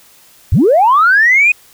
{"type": "linear sweep", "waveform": "sine", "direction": "up", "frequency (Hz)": [58.27, 2521], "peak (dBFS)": -5, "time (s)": [0.52, 1.52], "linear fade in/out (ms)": 5, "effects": ["tanh soft clip ceiling -1 dBFS", "white hiss -45 dBFS RMS until 1.73 s"]}